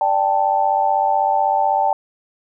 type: chord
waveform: sine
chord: D suspended fourth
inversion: none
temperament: equal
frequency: 587.3 / 784 / 880 Hz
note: D5 / G5 / A5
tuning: 0 / 0 / 0 cents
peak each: -23 / -17 / -18 dBFS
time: 0.01-1.93 s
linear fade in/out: 2 ms
effects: none